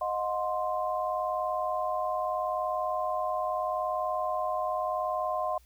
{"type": "chord", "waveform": "sine", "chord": "C diminished", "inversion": "first", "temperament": "equal with one note detuned", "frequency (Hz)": [622.3, 723.1, 1046.5], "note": ["Eb5", "Gb5", "C6"], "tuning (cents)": [0, -40, 0], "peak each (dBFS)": -32, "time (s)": [0.01, 5.58], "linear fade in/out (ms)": 5, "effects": ["added 60 Hz sine -57 dBFS peak until 5.65 s", "white hiss -65 dBFS RMS until 5.65 s"]}